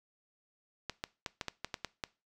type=clicks; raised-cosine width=0.2 ms; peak=-18 dBFS; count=9; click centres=0.897 / 1.039 / 1.262 / 1.412 / 1.483 / 1.646 / 1.742 / 1.847 / 2.038 s; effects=noise-tail reverb RT60 0.3 s tail -21 dB re dry